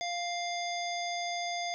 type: harmonic tone with a mistuned harmonic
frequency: 698.5 Hz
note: F5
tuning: in tune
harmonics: 1 / 3 / 5 / 7 / 9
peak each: -34 / -39 / -41 / -42 / -44 dBFS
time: 0.01-1.74 s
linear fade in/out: 0 ms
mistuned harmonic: 9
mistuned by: +29 cents
effects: none